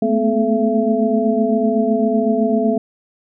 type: tone cluster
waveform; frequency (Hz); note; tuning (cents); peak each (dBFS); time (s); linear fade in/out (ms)
sine; 216.5 / 224.4 / 250.2 / 431.9 / 672; A3 / A3 / B3 / A4 / E5; -28 / +34 / +23 / -32 / +33; -20; 0.02-2.78; 5
effects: none